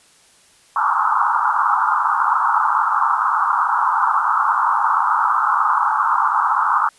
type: band-pass noise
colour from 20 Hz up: white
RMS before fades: -17 dBFS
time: 0.76-6.89 s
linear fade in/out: 2 ms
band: 830 to 1400 Hz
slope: 96 dB/octave
effects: white hiss -52 dBFS RMS until 6.98 s + resampled to 24000 Hz